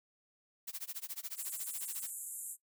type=noise with tremolo; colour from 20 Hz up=blue; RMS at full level=-40 dBFS; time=0.67-2.1 s; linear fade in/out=10 ms; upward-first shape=sine; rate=14 Hz; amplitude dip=100%
type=band-pass noise; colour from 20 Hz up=pink; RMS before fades=-44 dBFS; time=1.35-2.57 s; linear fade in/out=50 ms; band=7200 to 13000 Hz; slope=96 dB/octave
effects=noise-tail reverb RT60 0.1 s tail -17 dB re dry